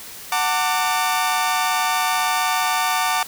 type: chord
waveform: sawtooth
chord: D major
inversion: first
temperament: equal with one note detuned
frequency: 740 / 901.1 / 1174.7 Hz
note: F#5 / A5 / D6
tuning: 0 / +41 / 0 cents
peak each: -19 dBFS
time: 0.32-3.23 s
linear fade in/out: 2 ms
effects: white hiss -37 dBFS RMS until 3.27 s